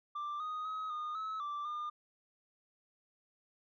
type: tone with pitch steps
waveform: sine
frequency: 1180 / 1244 / 1271 / 1225 / 1293 / 1171 / 1208 Hz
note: D6 / D#6 / D#6 / D#6 / E6 / D6 / D6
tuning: +8 / -1 / +36 / -27 / -34 / -5 / +48 cents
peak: -34 dBFS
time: 0.15-1.9 s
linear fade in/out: 10 ms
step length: 250 ms
effects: tanh soft clip ceiling -36 dBFS